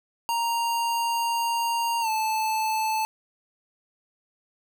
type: tone with pitch glide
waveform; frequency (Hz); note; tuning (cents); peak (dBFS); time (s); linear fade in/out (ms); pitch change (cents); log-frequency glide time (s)
square; 932.3 to 874.9; A#5 to A5; 0 to -10; -24; 0.29-3.05; 0; -110; 2.01-2.09
effects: none